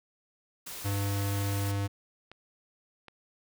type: noise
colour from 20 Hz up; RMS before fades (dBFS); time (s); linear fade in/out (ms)
white; -41; 0.66-1.72; 10
type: tone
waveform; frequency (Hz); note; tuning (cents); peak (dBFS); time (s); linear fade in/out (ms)
square; 100; G2; +35; -29; 0.84-1.88; 20
type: clicks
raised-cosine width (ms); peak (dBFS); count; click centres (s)
0.3; -31; 4; 1.656 / 1.753 / 2.316 / 3.083
effects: none